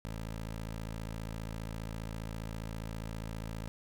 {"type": "tone", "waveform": "15% pulse", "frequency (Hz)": 54.9, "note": "A1", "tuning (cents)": -3, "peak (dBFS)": -32, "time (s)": [0.05, 3.68], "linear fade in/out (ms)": 0, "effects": []}